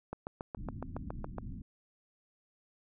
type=click train; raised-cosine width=1 ms; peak=-24 dBFS; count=10; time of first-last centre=0.13-1.383 s; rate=7.18 Hz
type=low-pass noise; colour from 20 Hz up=pink; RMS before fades=-43 dBFS; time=0.57-1.62 s; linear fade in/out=2 ms; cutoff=280 Hz; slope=48 dB/octave
effects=none